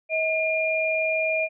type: tone pair together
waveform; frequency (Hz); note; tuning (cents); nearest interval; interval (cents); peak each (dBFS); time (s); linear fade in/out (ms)
sine; 638 / 2409; D#5 / D7; +43 / +43; octave + major seventh; 2300; -24; 0.09-1.49; 50
effects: none